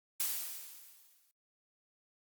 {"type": "noise with exponential decay", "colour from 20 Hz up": "blue", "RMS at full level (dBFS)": -32, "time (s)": [0.2, 1.31], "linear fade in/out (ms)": 0, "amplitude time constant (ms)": 240, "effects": ["noise-tail reverb RT60 0.2 s tail -24 dB re dry", "Opus 48 kbps"]}